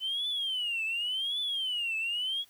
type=tone with vibrato; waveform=sine; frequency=3023 Hz; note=F#7; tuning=36 cents sharp; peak=-28 dBFS; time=0-2.45 s; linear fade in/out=50 ms; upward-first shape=triangle; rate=0.89 Hz; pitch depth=260 cents each way; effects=tanh soft clip ceiling -26 dBFS + white hiss -62 dBFS RMS until 2.49 s